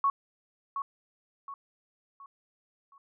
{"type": "tone with echo", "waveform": "sine", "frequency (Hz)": 1108.7, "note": "C#6", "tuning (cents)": 0, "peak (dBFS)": -22, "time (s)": [0.04, 0.1], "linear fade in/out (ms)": 2, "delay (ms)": 720, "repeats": 4, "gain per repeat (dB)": -8, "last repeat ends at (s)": 2.98, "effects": []}